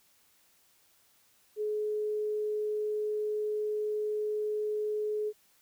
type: tone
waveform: sine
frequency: 424 Hz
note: G#4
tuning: 36 cents sharp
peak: -29 dBFS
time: 1.56-5.33 s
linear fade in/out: 50 ms
effects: white hiss -66 dBFS RMS until 5.61 s